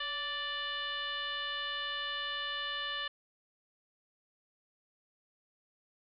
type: tone with frequency modulation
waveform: sine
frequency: 2355 Hz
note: D7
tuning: 4 cents sharp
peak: -34 dBFS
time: 0-3.08 s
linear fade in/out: 5 ms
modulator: 596 Hz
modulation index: 2.2
effects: none